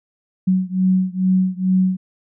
sine beating tone pair, 185.3 / 187.6 Hz, F#3 / F#3, +3 / +24 cents, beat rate 2.3 Hz, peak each -17 / -18 dBFS, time 0.47-1.97 s, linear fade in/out 10 ms, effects none

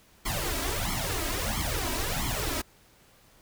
pink noise with flanger, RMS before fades -30 dBFS, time 0.25-2.62 s, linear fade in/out 10 ms, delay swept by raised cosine 0.93 to 3.13 ms, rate 1.5 Hz, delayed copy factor +0.95, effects pink hiss -59 dBFS RMS until 3.41 s

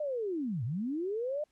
sine linear two-way sweep, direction down then up, 616 to 104.9 to 616 Hz, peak -31 dBFS, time 0-1.44 s, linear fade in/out 5 ms, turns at 0.64 s, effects pink hiss -75 dBFS RMS until 1.51 s + low-pass 10000 Hz 12 dB/octave

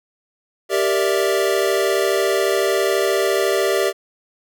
square chord, E half-diminished seventh, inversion first, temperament equal, 392 / 466.2 / 587.3 / 659.3 Hz, G4 / Bb4 / D5 / E5, 0 / 0 / 0 / 0 cents, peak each -20 / -24 / -23 / -25 dBFS, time 0.69-3.93 s, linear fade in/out 50 ms, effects none

